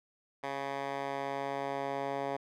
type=tone with band-pass filter sweep; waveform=10% pulse; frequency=138.59 Hz; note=C#3; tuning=in tune; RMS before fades=-36 dBFS; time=0.43-2.37 s; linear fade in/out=10 ms; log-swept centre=1200 to 750 Hz; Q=0.92; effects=none